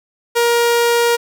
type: tone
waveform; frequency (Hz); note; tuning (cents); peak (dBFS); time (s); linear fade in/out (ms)
sawtooth; 472.1; A#4; +22; -8; 0.35-1.17; 20
effects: none